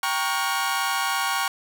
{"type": "chord", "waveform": "sawtooth", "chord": "G half-diminished seventh", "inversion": "none", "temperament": "equal with one note detuned", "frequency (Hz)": [784, 932.3, 1108.7, 1430.4], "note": ["G5", "Bb5", "Db6", "F6"], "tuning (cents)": [0, 0, 0, 41], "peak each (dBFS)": [-25, -26, -23, -25], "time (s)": [0.03, 1.48], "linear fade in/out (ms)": 2, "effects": []}